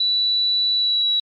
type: tone with pitch glide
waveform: sine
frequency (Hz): 3951 to 3901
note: B7 to B7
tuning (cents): 0 to -22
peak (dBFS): -16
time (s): 0-1.2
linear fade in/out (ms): 5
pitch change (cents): -22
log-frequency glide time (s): 0.75-1.06
effects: MP3 32 kbps